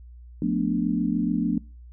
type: chord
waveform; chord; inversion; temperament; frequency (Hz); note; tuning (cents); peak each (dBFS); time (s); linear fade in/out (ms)
sine; B half-diminished seventh; second; equal with one note detuned; 177.56 / 220 / 246.9 / 293.7; F3 / A3 / B3 / D4; +29 / 0 / 0 / 0; -27; 0.42-1.58; 2
effects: noise-tail reverb RT60 0.4 s tail -26 dB re dry + added 60 Hz sine -42 dBFS peak until 1.92 s